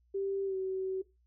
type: tone with pitch glide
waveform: sine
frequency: 392 to 378.9 Hz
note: G4 to F#4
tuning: 0 to +41 cents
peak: -31 dBFS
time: 0.14-1.02 s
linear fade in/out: 10 ms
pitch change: -59 cents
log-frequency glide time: 0.45-0.56 s
effects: noise-tail reverb RT60 0.2 s tail -17 dB re dry + added 60 Hz sine -66 dBFS peak until 1.26 s